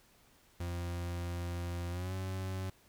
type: tone with pitch glide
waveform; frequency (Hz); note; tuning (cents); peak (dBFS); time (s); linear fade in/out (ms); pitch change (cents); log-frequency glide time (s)
40% pulse; 87 to 94.33; F2 to F#2; -6 to +34; -35; 0.6-2.7; 5; +140; 1.9-2.14
effects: pink hiss -65 dBFS RMS until 2.88 s